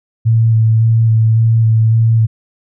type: tone with vibrato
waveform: sine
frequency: 112.5 Hz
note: A2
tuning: 39 cents sharp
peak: -7 dBFS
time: 0.25-2.27 s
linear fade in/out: 20 ms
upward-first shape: square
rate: 1.8 Hz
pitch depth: 15 cents each way
effects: none